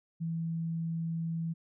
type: tone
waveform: sine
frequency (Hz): 164.81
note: E3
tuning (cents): 0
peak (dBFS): -31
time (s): 0.2-1.54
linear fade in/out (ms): 20
effects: none